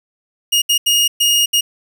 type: tone bursts at uneven times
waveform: sawtooth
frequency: 2860 Hz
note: F7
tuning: 41 cents sharp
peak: -8 dBFS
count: 5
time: 0.52-0.62 / 0.69-0.78 / 0.86-1.08 / 1.2-1.46 / 1.53-1.61 s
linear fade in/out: 10 ms
effects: none